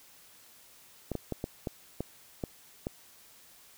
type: clicks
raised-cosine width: 2 ms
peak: -19 dBFS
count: 8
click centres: 1.117 / 1.153 / 1.323 / 1.441 / 1.672 / 2.006 / 2.438 / 2.869 s
effects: white hiss -57 dBFS RMS until 3.77 s